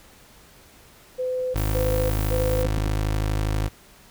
sine tone bursts, 508 Hz, B4, 49 cents sharp, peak -23 dBFS, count 3, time 1.18-2.67 s, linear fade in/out 20 ms, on 370 ms, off 190 ms
25% pulse tone, 52.4 Hz, G#1, 16 cents sharp, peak -18 dBFS, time 1.54-3.69 s, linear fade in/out 20 ms
violet noise, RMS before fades -36 dBFS, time 1.57-2.63 s, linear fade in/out 5 ms
clicks, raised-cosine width 3 ms, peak -17 dBFS, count 4, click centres 2.194 / 2.655 / 2.777 / 2.864 s
effects pink hiss -51 dBFS RMS until 4.1 s

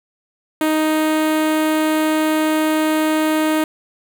sawtooth tone with notch filter, 311.5 Hz, D#4, 2 cents sharp, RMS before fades -17 dBFS, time 0.61-3.64 s, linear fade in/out 2 ms, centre 5400 Hz, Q 1.3, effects none

